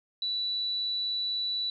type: tone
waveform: sine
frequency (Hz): 3952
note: B7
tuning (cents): 0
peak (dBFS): -28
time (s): 0.22-1.7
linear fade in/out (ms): 2
effects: none